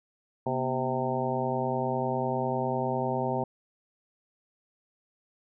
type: harmonic tone with a mistuned harmonic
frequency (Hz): 130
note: C3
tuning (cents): -11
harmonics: 1 / 2 / 3 / 4 / 5 / 6 / 7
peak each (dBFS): -34 / -34 / -34 / -34 / -34 / -34 / -34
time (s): 0.46-3.44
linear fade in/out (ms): 5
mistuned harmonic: 2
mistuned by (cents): -110
effects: none